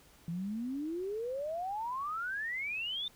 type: exponential sweep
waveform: sine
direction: up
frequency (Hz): 162.7 to 3633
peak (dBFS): -34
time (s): 0.28-3.08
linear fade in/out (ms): 2
effects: pink hiss -61 dBFS RMS until 3.15 s